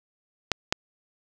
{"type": "clicks", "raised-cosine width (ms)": 0.2, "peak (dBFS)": -4, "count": 2, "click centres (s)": [0.517, 0.725], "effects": []}